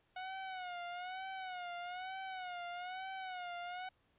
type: tone with vibrato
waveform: sawtooth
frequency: 732 Hz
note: F#5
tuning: 19 cents flat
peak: -38 dBFS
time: 0.16-3.89 s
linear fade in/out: 5 ms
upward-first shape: sine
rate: 1.1 Hz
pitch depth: 81 cents each way
effects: pink hiss -75 dBFS RMS until 4.18 s + resampled to 8000 Hz